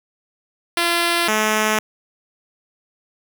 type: tone pair in turn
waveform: 5% pulse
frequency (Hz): 342.3 / 215.6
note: F4 / A3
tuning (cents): -35 / -35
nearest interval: minor sixth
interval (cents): 800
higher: first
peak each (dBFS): -5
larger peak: neither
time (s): 0.77-1.28 / 1.28-1.79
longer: neither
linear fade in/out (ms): 2
effects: none